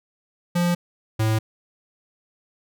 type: tone pair in turn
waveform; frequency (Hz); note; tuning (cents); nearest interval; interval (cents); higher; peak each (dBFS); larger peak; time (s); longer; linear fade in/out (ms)
square; 174.61 / 110; F3 / A2; 0 / 0; minor sixth; 800; first; -19; neither; 0.55-0.75 / 1.19-1.39; neither; 10
effects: none